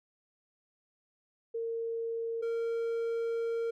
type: tone pair in turn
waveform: sine / triangle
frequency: 458.4 / 461.1 Hz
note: A#4 / A#4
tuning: -29 / -19 cents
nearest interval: unison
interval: 10 cents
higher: second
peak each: -32 / -28 dBFS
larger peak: second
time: 1.54-2.42 / 2.42-3.71 s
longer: second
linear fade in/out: 10 ms
effects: none